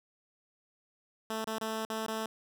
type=tone with dropouts; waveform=10% pulse; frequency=220.7 Hz; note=A3; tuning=5 cents sharp; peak=-25 dBFS; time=1.3-2.26 s; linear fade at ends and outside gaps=2 ms; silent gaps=1.444-1.472 / 1.584-1.612 / 1.851-1.9 / 2.064-2.082 s; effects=none